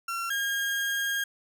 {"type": "tone pair in turn", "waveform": "35% pulse", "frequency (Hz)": [1364, 1622.1], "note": ["F6", "G#6"], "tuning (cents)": [-41, -41], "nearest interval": "minor third", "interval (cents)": 300, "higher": "second", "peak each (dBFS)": [-28, -25], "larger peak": "second", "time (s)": [[0.08, 0.3], [0.3, 1.24]], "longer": "second", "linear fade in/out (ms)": 5, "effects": []}